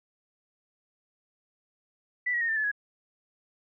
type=tone with pitch steps; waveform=sine; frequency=1975.5 / 1910.4 / 1847.5 / 1786.6 / 1727.7 / 1670.8 Hz; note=B6 / A#6 / A#6 / A6 / A6 / G#6; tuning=0 / +42 / -16 / +26 / -32 / +10 cents; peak=-25 dBFS; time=2.26-2.716 s; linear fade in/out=10 ms; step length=76 ms; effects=none